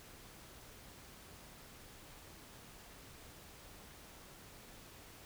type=silence; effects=pink hiss -56 dBFS RMS until 5.25 s